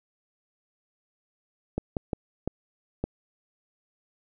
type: clicks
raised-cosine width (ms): 2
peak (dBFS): -14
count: 5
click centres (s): 1.78 / 1.968 / 2.132 / 2.476 / 3.04
effects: none

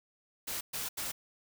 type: noise bursts at uneven times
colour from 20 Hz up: white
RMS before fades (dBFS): -37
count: 3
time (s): 0.47-0.61 / 0.73-0.89 / 0.97-1.12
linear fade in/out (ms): 10
effects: none

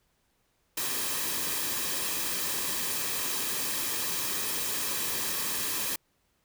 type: noise with comb filter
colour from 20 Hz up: white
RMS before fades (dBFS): -31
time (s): 0.77-5.96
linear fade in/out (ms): 5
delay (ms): 1.4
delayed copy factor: -0.5
effects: pink hiss -72 dBFS RMS until 6.44 s

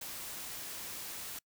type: noise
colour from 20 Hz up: white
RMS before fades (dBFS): -43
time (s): 0.01-1.39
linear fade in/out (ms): 5
effects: noise-tail reverb RT60 0.1 s tail -26 dB re dry

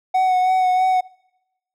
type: tone with vibrato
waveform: triangle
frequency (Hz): 742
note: F#5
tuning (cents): +5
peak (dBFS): -12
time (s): 0.14-1.01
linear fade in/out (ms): 10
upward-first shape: sine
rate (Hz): 3.1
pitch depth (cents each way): 20
effects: noise-tail reverb RT60 0.9 s tail -25 dB re dry

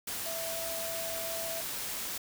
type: tone in noise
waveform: sine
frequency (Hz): 661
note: E5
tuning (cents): +5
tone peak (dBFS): -38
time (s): 0.26-1.61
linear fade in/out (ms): 5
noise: white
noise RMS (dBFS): -37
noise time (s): 0.07-2.18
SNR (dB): -4
effects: none

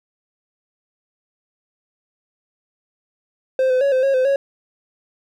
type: tone with pitch steps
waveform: triangle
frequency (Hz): 522 / 510 / 558 / 517 / 546 / 514 / 553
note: C5 / C5 / C#5 / C5 / C#5 / C5 / C#5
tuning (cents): -4 / -44 / +11 / -21 / -26 / -31 / -4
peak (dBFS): -12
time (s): 3.59-4.36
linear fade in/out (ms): 2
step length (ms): 110
effects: none

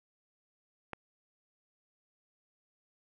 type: click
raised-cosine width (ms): 0.5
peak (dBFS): -23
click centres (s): 0.933
effects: none

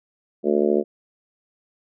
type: harmonic tone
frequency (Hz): 73.42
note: D2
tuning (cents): 0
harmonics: 3 / 4 / 5 / 6 / 7 / 8 / 9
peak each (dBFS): -24 / -28 / -20 / -23 / -27 / -28 / -31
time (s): 0.43-0.84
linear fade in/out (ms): 50
effects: none

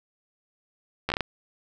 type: slowing click train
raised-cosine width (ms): 0.3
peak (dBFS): -10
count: 6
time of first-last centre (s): 1.09-1.207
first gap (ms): 12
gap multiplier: 1.34
effects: none

